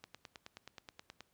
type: click train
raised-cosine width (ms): 0.2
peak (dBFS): -30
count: 12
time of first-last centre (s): 0.04-1.206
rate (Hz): 9.43
effects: pink hiss -75 dBFS RMS until 1.33 s + high-pass 60 Hz 12 dB/octave